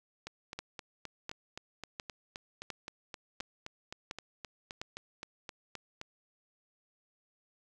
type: two click trains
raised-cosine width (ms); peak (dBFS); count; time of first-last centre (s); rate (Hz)
0.2; -21 / -24; 7 / 23; 0.59-4.815 / 0.27-6.014; 1.42 / 3.83
effects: none